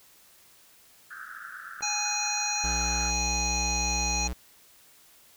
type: band-pass noise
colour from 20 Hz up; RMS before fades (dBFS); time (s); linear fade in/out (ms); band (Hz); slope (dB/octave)
pink; -42; 1.1-3.11; 10; 1300 to 1700; 96
type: clicks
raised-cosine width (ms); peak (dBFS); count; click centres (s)
0.5; -27 / -32; 2; 1.808 / 1.824
type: harmonic tone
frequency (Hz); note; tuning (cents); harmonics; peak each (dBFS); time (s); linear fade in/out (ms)
831; G#5; +1; 1 / 3 / 5 / 7 / 8; -33 / -33 / -33 / -33 / -33; 1.82-4.28; 10
type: tone with pitch glide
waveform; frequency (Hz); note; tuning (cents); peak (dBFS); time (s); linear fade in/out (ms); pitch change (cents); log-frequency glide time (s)
square; 60.5 to 61.88; B1 to B1; -35 to +4; -31; 2.64-4.33; 0; +39; 2.76-3.37
effects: white hiss -57 dBFS RMS until 5.36 s